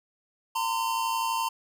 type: tone pair together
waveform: square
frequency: 913.2 / 1025 Hz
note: A#5 / C6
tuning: -36 / -36 cents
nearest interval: major second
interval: 200 cents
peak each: -29 / -30 dBFS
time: 0.55-1.49 s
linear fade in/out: 10 ms
effects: none